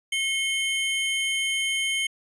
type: tone pair together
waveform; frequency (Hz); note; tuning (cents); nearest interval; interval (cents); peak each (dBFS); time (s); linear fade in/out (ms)
square; 2171 / 3098; C#7 / G7; -37 / -21; tritone; 616; -27; 0.12-2.07; 5
effects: resampled to 24000 Hz